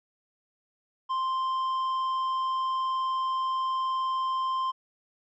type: tone with tanh clipping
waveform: sine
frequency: 1046.5 Hz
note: C6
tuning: in tune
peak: -27 dBFS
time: 1.09-4.72 s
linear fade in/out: 20 ms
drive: 6 dB
effects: none